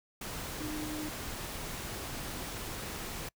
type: tone in noise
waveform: sine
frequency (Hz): 304.8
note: D#4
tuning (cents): -36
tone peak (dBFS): -37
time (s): 0.6-1.09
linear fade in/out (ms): 5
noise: pink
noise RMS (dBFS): -40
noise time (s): 0.21-3.29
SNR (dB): 0
effects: noise-tail reverb RT60 0.1 s tail -26 dB re dry